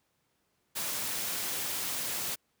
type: noise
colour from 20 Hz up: white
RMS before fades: -34 dBFS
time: 0.75-2.36 s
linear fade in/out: 20 ms
effects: pink hiss -75 dBFS RMS until 2.6 s + high-pass 80 Hz 12 dB/octave